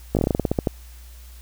slowing click train, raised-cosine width 2 ms, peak -6 dBFS, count 13, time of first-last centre 0.15-0.672 s, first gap 18 ms, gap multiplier 1.15, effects added 60 Hz sine -40 dBFS peak until 1.41 s + white hiss -51 dBFS RMS until 1.41 s

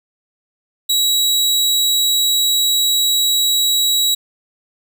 sawtooth tone, 3880 Hz, B7, 31 cents flat, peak -10 dBFS, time 0.89-4.15 s, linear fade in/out 10 ms, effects none

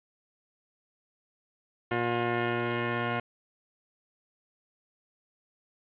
10% pulse tone pair together, 119 / 356.6 Hz, A#2 / F4, +36 / +36 cents, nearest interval octave + perfect fifth, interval 1900 cents, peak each -22 dBFS, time 1.91-3.2 s, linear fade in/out 5 ms, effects resampled to 8000 Hz + 8-bit

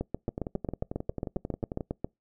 two click trains, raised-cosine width 2 ms, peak -20 / -17 dBFS, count 18 / 16, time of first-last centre 0.29-1.808 / 0.01-2.045 s, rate 11.2 / 7.37 Hz, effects noise-tail reverb RT60 0.2 s tail -26 dB re dry

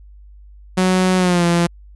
sawtooth tone with pitch glide, 185 to 171.62 Hz, F#3 to F3, 0 to -30 cents, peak -9 dBFS, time 0.77-1.67 s, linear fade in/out 10 ms, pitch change -130 cents, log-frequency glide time 1.17-1.45 s, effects added 50 Hz sine -39 dBFS peak until 1.95 s + resampled to 24000 Hz

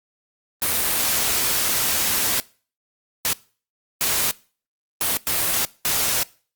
white noise bursts at uneven times, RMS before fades -21 dBFS, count 6, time 0.62-2.4 / 3.25-3.33 / 4.01-4.31 / 5.01-5.17 / 5.27-5.65 / 5.85-6.23 s, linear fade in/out 0 ms, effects noise-tail reverb RT60 0.4 s tail -22 dB re dry + Opus 32 kbps

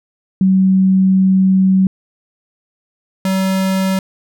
sine / square tone pair in turn, 189.5 / 190.29 Hz, F#3 / F#3, +42 / +49 cents, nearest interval unison, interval 7 cents, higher second, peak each -8 / -14 dBFS, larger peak first, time 0.41-1.87 / 3.25-3.99 s, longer first, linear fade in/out 2 ms, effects none

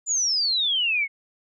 sine exponential sweep, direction down, 7170 to 2146 Hz, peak -20 dBFS, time 0.06-1.08 s, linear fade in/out 50 ms, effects none

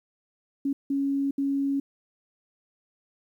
sine tone bursts at uneven times, 277.2 Hz, C#4, in tune, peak -23 dBFS, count 3, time 0.65-0.73 / 0.9-1.31 / 1.38-1.8 s, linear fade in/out 5 ms, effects 10-bit

